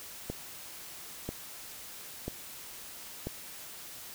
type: click train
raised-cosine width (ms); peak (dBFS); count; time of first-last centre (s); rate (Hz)
2; -21; 4; 0.3-3.27; 1.01
effects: white hiss -46 dBFS RMS until 4.14 s